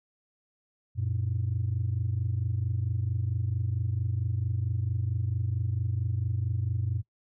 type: tone pair together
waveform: sine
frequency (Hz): 92.84 / 117.3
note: F#2 / A#2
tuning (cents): +6 / +11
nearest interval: major third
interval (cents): 405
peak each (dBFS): -28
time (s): 0.95-7.03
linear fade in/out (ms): 50
effects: noise-tail reverb RT60 0.1 s tail -24 dB re dry + tanh soft clip ceiling -21 dBFS